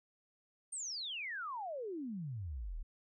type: exponential sweep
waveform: sine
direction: down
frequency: 9020 to 32.68 Hz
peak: -39 dBFS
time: 0.72-2.83 s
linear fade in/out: 10 ms
effects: none